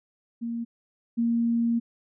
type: tone pair in turn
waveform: sine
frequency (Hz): 233.1 / 233.1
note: A#3 / A#3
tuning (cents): 0 / 0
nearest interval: unison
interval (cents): 0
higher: neither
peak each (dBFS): -28 / -21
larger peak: second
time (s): 0.41-0.65 / 1.17-1.8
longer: second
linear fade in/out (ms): 20
effects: none